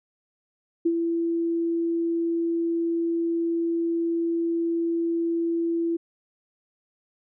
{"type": "tone with ADSR envelope", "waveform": "sine", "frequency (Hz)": 335.2, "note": "E4", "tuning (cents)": 29, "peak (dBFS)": -17, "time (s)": [0.85, 5.97], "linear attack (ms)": 11, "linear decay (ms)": 57, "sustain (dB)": -5, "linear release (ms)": 11, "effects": []}